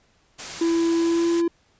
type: noise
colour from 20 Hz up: white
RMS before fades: -33 dBFS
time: 0.38-1.42 s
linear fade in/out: 20 ms
type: tone with pitch glide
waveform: triangle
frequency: 333.5 to 338.7 Hz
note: E4 to E4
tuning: +20 to +47 cents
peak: -16 dBFS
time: 0.61-1.48 s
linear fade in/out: 5 ms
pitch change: +27 cents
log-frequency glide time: 0.98-1.32 s
effects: pink hiss -62 dBFS RMS until 1.79 s + resampled to 16000 Hz